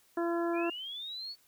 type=harmonic tone; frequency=340 Hz; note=F4; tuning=46 cents flat; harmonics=1 / 2 / 3 / 4 / 5; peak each=-30 / -36 / -40 / -42 / -44 dBFS; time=0.17-0.7 s; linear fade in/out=5 ms
type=linear sweep; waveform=sine; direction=up; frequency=2333 to 4500 Hz; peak=-38 dBFS; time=0.53-1.36 s; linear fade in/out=50 ms
effects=white hiss -66 dBFS RMS until 1.47 s